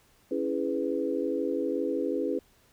sine chord, C# minor seventh, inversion none, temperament equal with one note detuned, 277.2 / 329.6 / 415.3 / 497.6 Hz, C#4 / E4 / G#4 / B4, 0 / 0 / 0 / +13 cents, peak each -32 dBFS, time 0.31-2.39 s, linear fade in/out 5 ms, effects pink hiss -63 dBFS RMS until 2.72 s

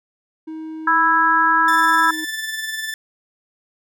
triangle tone, 316.7 Hz, D#4, 31 cents sharp, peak -26 dBFS, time 0.47-2.25 s, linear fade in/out 10 ms
sine chord, E major, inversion second, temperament just, 988.9 / 1318.5 / 1648.1 Hz, B5 / E6 / G#6, +2 / 0 / -14 cents, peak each -17 dBFS, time 0.87-2.11 s, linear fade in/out 5 ms
sawtooth tone with tremolo, 1760 Hz, A6, in tune, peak -19 dBFS, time 1.68-2.94 s, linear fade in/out 2 ms, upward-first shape sine, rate 20 Hz, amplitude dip 45%
effects none

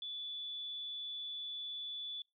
sine tone, 3459 Hz, A7, 30 cents flat, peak -40 dBFS, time 0.02-2.22 s, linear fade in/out 2 ms, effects noise-tail reverb RT60 0.2 s tail -23 dB re dry

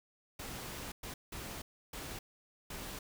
pink noise bursts at uneven times, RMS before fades -44 dBFS, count 5, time 0.39-0.92 / 1.03-1.14 / 1.32-1.62 / 1.93-2.19 / 2.7-2.99 s, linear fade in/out 5 ms, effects none

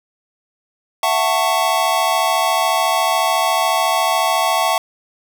square chord, F# minor seventh, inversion third, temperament just, 666 / 740 / 888 / 1110 Hz, E5 / F#5 / A5 / C#6, +18 / 0 / +16 / +2 cents, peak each -21 dBFS, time 1.03-4.78 s, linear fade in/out 2 ms, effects none

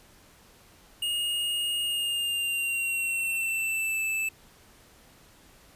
square tone with pitch glide, 2855 to 2633 Hz, F7 to E7, +37 to -3 cents, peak -27 dBFS, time 1.02-4.29 s, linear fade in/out 5 ms, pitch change -140 cents, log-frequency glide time 1.83-4.02 s, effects pink hiss -56 dBFS RMS until 5.75 s + resampled to 32000 Hz

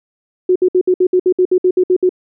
sine tone bursts, 366 Hz, F#4, 19 cents flat, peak -8 dBFS, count 13, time 0.49-2.093 s, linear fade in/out 5 ms, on 67 ms, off 61 ms, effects none

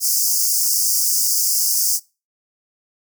pink high-pass noise, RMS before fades -18 dBFS, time 0-2 s, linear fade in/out 50 ms, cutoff 4900 Hz, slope 96 dB/octave, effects noise-tail reverb RT60 0.3 s tail -23 dB re dry

